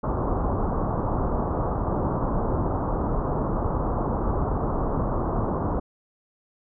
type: low-pass noise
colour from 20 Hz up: pink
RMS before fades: -25 dBFS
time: 0.03-5.8 s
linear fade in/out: 10 ms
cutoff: 1200 Hz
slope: 48 dB/octave
effects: none